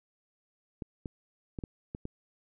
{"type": "clicks", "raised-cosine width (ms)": 3, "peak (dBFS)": -24, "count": 6, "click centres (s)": [0.822, 1.058, 1.588, 1.638, 1.949, 2.054], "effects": []}